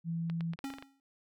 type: tone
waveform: sine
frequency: 166.5 Hz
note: E3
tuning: 18 cents sharp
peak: -32 dBFS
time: 0.04-0.56 s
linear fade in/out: 50 ms
type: clicks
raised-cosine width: 0.3 ms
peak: -29 dBFS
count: 9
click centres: 0.299 / 0.408 / 0.535 / 0.59 / 0.645 / 0.703 / 0.738 / 0.785 / 0.825 s
type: tone with exponential decay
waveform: square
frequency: 273.3 Hz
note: C#4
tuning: 24 cents flat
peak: -35 dBFS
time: 0.64-1 s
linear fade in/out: 1 ms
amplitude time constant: 78 ms
effects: none